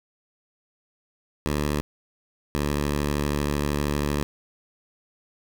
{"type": "tone pair in turn", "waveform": "10% pulse", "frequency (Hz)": [73.7, 72.81], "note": ["D2", "D2"], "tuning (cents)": [7, -14], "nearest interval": "unison", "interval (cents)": 21, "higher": "first", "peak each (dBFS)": -15, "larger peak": "neither", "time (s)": [[1.46, 1.81], [2.55, 4.23]], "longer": "second", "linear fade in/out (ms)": 0, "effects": []}